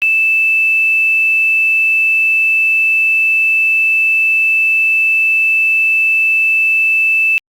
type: tone with quantisation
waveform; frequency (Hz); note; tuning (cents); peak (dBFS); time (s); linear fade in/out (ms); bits
sine; 2637; E7; 0; -9; 0.02-7.38; 0; 6
effects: Opus 48 kbps